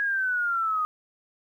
sine exponential sweep, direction down, 1661.2 to 1235 Hz, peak -23 dBFS, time 0-0.85 s, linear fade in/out 0 ms, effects 10-bit

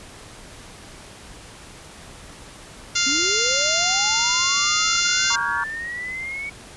harmonic tone, 698.5 Hz, F5, in tune, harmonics 2 / 3 / 4 / 5 / 6 / 7 / 8 / 9 / 10, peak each -27 / -27 / -27 / -27 / -27 / -27 / -27 / -27 / -27 dBFS, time 2.95-5.36 s, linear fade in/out 10 ms
sine linear sweep, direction up, 256 to 2254 Hz, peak -27 dBFS, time 3.06-6.5 s, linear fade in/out 10 ms
sine chord, G half-diminished seventh, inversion first, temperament just, 940.8 / 1128.9 / 1411.2 / 1568 Hz, Bb5 / Db6 / F6 / G6, +16 / +31 / +18 / 0 cents, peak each -27 dBFS, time 5.3-5.64 s, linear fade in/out 5 ms
effects pink hiss -42 dBFS RMS until 6.76 s + resampled to 24000 Hz

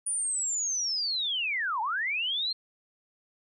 sine linear two-way sweep, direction down then up, 9540 to 830.6 to 4243 Hz, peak -27 dBFS, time 0.06-2.53 s, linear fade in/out 10 ms, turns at 1.81 s, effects none

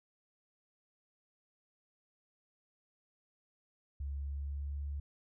sine tone with pitch glide, 70 to 71.43 Hz, C#2 to D2, +18 to -47 cents, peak -36 dBFS, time 4-5 s, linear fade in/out 5 ms, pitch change +35 cents, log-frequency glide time 4.14-4.83 s, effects none

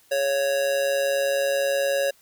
square tone with amplitude modulation, 554.4 Hz, C#5, in tune, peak -19 dBFS, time 0.11-2.11 s, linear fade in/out 10 ms, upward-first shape sine, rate 139 Hz, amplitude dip 55%, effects white hiss -58 dBFS RMS until 2.21 s

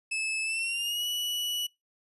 40% pulse tone with pitch glide, 2609 to 2945 Hz, E7 to F#7, -18 to -9 cents, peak -28 dBFS, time 0.11-1.67 s, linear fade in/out 10 ms, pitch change +209 cents, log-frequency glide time 0.43-1.07 s, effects noise-tail reverb RT60 0.2 s tail -23 dB re dry + resampled to 32000 Hz

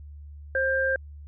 sine tone pair together, 530.3 / 1589 Hz, C5 / G6, +23 / +23 cents, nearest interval octave + perfect fifth, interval 1900 cents, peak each -25 / -24 dBFS, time 0.55-0.96 s, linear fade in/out 2 ms, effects added 73 Hz sine -40 dBFS peak until 1.27 s

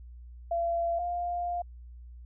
sine tone pair in turn, 680 / 701.5 Hz, F5 / F5, -46 / +8 cents, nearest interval minor second, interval 54 cents, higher second, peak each -26 / -29 dBFS, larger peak first, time 0.51-0.99 / 0.99-1.62 s, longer second, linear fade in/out 5 ms, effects added 60 Hz sine -44 dBFS peak until 2.25 s

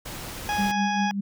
pink noise, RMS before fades -36 dBFS, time 0.05-0.72 s, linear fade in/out 10 ms
harmonic tone, 831 Hz, G#5, 1 cent sharp, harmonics 1 / 2 / 3 / 4 / 6 / 7, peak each -25 / -31 / -35 / -37 / -41 / -42 dBFS, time 0.49-1.11 s, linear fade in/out 0 ms
sine tone with tremolo, 199.1 Hz, G3, 27 cents sharp, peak -22 dBFS, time 0.58-1.21 s, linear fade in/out 10 ms, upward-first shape sine, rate 5.1 Hz, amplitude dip 65%
effects none

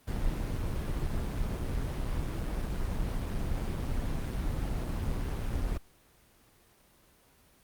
brown noise with amplitude modulation, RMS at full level -30 dBFS, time 0.07-5.78 s, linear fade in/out 10 ms, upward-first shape sine, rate 122 Hz, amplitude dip 30%, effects pink hiss -62 dBFS RMS until 7.63 s + Opus 24 kbps

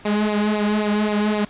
sawtooth tone with flanger, 210.1 Hz, G#3, 20 cents sharp, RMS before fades -20 dBFS, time 0.05-1.45 s, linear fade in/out 5 ms, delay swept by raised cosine 0.61 to 3.31 ms, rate 3.8 Hz, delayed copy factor -0.7, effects pink hiss -45 dBFS RMS until 1.49 s + resampled to 8000 Hz

